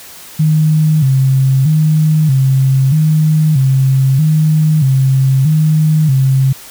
sine tone with vibrato, 144 Hz, D3, 34 cents flat, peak -7 dBFS, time 0.39-6.53 s, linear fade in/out 10 ms, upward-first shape square, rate 0.79 Hz, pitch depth 130 cents each way, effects white hiss -34 dBFS RMS until 6.7 s

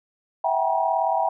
sine tone cluster, 656 / 758 / 796 / 956 Hz, E5 / F#5 / G5 / A#5, -9 / +42 / +26 / +43 cents, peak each -25 dBFS, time 0.44-1.29 s, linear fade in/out 5 ms, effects none

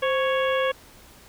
harmonic tone with a mistuned harmonic, 554.4 Hz, C#5, in tune, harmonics 1 / 2 / 3 / 4 / 5 / 6, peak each -22 / -28 / -30 / -34 / -34 / -35 dBFS, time 0.02-0.72 s, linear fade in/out 10 ms, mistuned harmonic 1, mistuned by -97 cents, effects pink hiss -50 dBFS RMS until 1.28 s

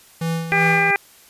square tone with tremolo, 164.81 Hz, E3, in tune, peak -20 dBFS, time 0.21-0.91 s, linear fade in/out 5 ms, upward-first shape sine, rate 2.7 Hz, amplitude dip 60%
harmonic tone, 399.7 Hz, G4, 34 cents sharp, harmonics 1 / 2 / 3 / 4 / 5 / 6, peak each -25 / -21 / -29 / -22 / -20 / -20 dBFS, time 0.52-0.96 s, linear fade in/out 0 ms
effects white hiss -49 dBFS RMS until 1.29 s + resampled to 32000 Hz

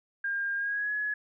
sine tone with pitch glide, 1608 to 1690.9 Hz, G6 to G#6, +44 to +31 cents, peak -28 dBFS, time 0.24-1.14 s, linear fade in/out 5 ms, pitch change +87 cents, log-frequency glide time 0.56-0.93 s, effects none

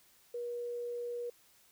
sine tone, 480 Hz, B4, 49 cents flat, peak -36 dBFS, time 0.34-1.3 s, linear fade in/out 5 ms, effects white hiss -65 dBFS RMS until 1.71 s

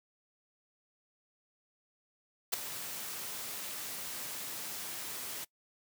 white noise with ADSR envelope, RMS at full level -28 dBFS, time 2.52-5.45 s, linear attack 17 ms, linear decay 8 ms, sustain -13 dB, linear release 14 ms, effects noise-tail reverb RT60 0.1 s tail -22 dB re dry + high-pass 100 Hz 12 dB/octave

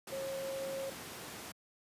sine tone in noise, 540 Hz, C#5, 45 cents flat, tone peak -37 dBFS, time 0.12-0.9 s, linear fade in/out 5 ms, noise pink, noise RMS -45 dBFS, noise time 0.07-1.52 s, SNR +5 dB, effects high-pass 150 Hz 12 dB/octave + resampled to 32000 Hz

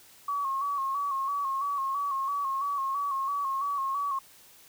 sine tone with vibrato, 1108.7 Hz, C#6, in tune, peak -27 dBFS, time 0.28-4.19 s, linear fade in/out 5 ms, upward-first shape square, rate 3 Hz, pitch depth 46 cents each way, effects white hiss -55 dBFS RMS until 4.68 s

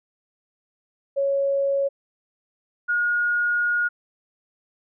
sine tone pair in turn, 554 / 1436.9 Hz, C#5 / F6, -1 / +49 cents, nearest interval octave + perfect fourth, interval 1650 cents, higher second, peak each -19 dBFS, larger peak neither, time 1.16-1.89 / 2.88-3.89 s, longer second, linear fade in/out 20 ms, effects none

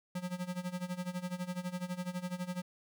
square tone with tremolo, 180 Hz, F#3, 47 cents flat, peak -34 dBFS, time 0.15-2.62 s, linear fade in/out 5 ms, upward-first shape sine, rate 12 Hz, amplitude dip 85%, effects none

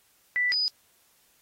sine tone pair in turn, 1975.5 / 4967 Hz, B6 / D#8, 0 / -4 cents, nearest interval octave + major third, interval 1596 cents, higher second, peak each -22 / -23 dBFS, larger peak first, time 0.36-0.52 / 0.52-0.68 s, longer neither, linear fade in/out 0 ms, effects white hiss -64 dBFS RMS until 1.41 s + AAC 48 kbps

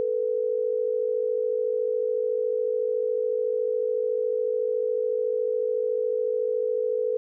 sine tone pair together, 440 / 493.9 Hz, A4 / B4, 0 / 0 cents, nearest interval major second, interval 200 cents, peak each -26 / -25 dBFS, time 0-7.17 s, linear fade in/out 0 ms, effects none

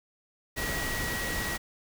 sine tone in noise, 1916 Hz, A#6, 47 cents sharp, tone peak -34 dBFS, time 0.56-1.58 s, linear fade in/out 20 ms, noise pink, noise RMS -33 dBFS, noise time 0.56-1.58 s, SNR -4 dB, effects none

